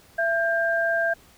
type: tone pair together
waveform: sine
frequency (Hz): 669.5 / 1594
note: E5 / G6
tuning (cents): +27 / +28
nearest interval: octave + minor third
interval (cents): 1501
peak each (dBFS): -23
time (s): 0.18-1.14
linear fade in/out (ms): 10
effects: pink hiss -54 dBFS RMS until 1.37 s